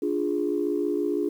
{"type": "chord", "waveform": "sine", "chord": "D diminished", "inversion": "none", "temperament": "equal", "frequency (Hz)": [293.7, 349.2, 415.3], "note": ["D4", "F4", "Ab4"], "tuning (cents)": [0, 0, 0], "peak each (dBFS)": -27, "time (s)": [0.02, 1.29], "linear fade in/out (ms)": 5, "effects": ["tanh soft clip ceiling -14 dBFS", "9-bit"]}